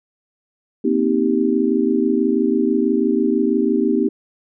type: chord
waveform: sine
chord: C minor seventh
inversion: third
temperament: just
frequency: 235.5 / 261.6 / 314 / 392.4 Hz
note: Bb3 / C4 / Eb4 / G4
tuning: +18 / 0 / +16 / +2 cents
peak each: -20 dBFS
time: 0.84-4.09 s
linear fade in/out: 10 ms
effects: none